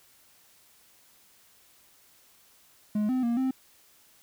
triangle tone with pitch steps, 210.5 / 256.5 / 235.5 / 261.7 Hz, G#3 / C4 / A#3 / C4, +24 / -34 / +18 / 0 cents, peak -22 dBFS, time 2.95-3.51 s, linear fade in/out 5 ms, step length 140 ms, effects white hiss -60 dBFS RMS until 4.22 s

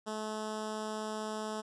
10% pulse tone with notch filter, 215.7 Hz, A3, 34 cents flat, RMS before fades -38 dBFS, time 0.06-1.62 s, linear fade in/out 20 ms, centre 2300 Hz, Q 1.2, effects resampled to 22050 Hz

